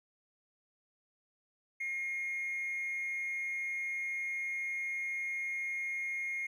triangle tone with amplitude modulation, 2142 Hz, C7, 40 cents sharp, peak -29 dBFS, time 1.8-6.47 s, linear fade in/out 10 ms, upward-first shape sine, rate 268 Hz, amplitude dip 45%, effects tanh soft clip ceiling -30 dBFS

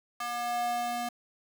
square tone with high-pass filter sweep, 240 Hz, B3, 49 cents flat, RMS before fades -32 dBFS, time 0.2-1.09 s, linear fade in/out 5 ms, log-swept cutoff 1000 to 490 Hz, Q 3.2, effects 8-bit

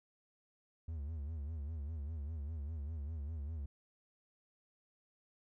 triangle tone with vibrato, 76 Hz, D#2, 40 cents flat, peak -37 dBFS, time 0.88-3.66 s, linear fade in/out 5 ms, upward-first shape sine, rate 5 Hz, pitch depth 150 cents each way, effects none

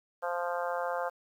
harmonic tone, 174.61 Hz, F3, in tune, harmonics 3 / 4 / 5 / 6 / 7 / 8 / 9, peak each -34 / -36 / -38 / -40 / -41 / -42 / -43 dBFS, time 0.22-1.1 s, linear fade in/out 20 ms, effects 10-bit

